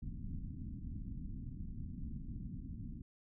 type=low-pass noise; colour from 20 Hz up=pink; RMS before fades=-44 dBFS; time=0.02-3.02 s; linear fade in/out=5 ms; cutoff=270 Hz; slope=48 dB/octave; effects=none